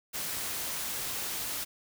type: noise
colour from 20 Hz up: white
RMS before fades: -35 dBFS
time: 0.13-1.65 s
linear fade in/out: 20 ms
effects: none